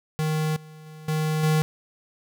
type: tone with level steps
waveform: square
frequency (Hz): 155.56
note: D#3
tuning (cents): 0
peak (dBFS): -23 / -43 / -41 / -23 / -19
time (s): 0.19-1.62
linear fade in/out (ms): 0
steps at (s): 0.56 / 0.86 / 1.08 / 1.43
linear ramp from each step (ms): 5
effects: none